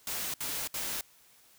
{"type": "noise bursts", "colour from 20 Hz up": "white", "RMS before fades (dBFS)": -35, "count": 3, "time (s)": [0.07, 1.01], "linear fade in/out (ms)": 2, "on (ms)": 270, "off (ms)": 65, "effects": ["white hiss -61 dBFS RMS until 1.58 s"]}